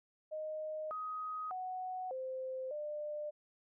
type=tone with pitch steps; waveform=sine; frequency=620 / 1256 / 741 / 520 / 598 Hz; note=D#5 / D#6 / F#5 / C5 / D5; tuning=-6 / +16 / +2 / -11 / +31 cents; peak=-38 dBFS; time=0.31-3.31 s; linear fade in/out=20 ms; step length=600 ms; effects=none